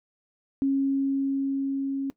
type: tone with level ramp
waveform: sine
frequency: 273.2 Hz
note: C#4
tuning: 25 cents flat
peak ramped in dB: -20 to -26 dBFS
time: 0.62-2.1 s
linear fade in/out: 0 ms
effects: noise-tail reverb RT60 0.1 s tail -18 dB re dry